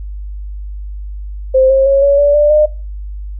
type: tone with pitch steps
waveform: sine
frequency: 523.3 / 536.2 / 549.3 / 562.8 / 576.6 / 590.8 / 605.3 Hz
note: C5 / C5 / C#5 / C#5 / D5 / D5 / D#5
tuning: 0 / +42 / -16 / +26 / -32 / +10 / -48 cents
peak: -6 dBFS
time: 1.54-2.66 s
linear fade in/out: 10 ms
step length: 160 ms
effects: noise-tail reverb RT60 0.3 s tail -18 dB re dry + added 50 Hz sine -22 dBFS peak until 3.39 s